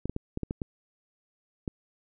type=clicks; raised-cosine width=3 ms; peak=-18 dBFS; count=8; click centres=0.056 / 0.096 / 0.164 / 0.374 / 0.433 / 0.509 / 0.618 / 1.678 s; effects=none